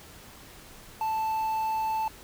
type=tone with quantisation; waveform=triangle; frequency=880 Hz; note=A5; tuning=in tune; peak=-24 dBFS; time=1.01-2.08 s; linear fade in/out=2 ms; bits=8; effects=pink hiss -49 dBFS RMS until 2.23 s